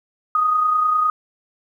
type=tone with amplitude modulation; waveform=sine; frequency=1244.5 Hz; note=D#6; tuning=in tune; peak=-13 dBFS; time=0.35-1.1 s; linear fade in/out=2 ms; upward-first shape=sine; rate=29.9 Hz; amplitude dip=40%; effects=9-bit